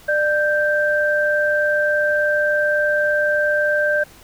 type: tone pair together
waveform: sine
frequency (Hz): 596.1 / 1568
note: D5 / G6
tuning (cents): +26 / 0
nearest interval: octave + perfect fourth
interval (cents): 1674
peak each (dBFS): -18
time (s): 0.08-4.04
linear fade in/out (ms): 10
effects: pink hiss -46 dBFS RMS until 4.23 s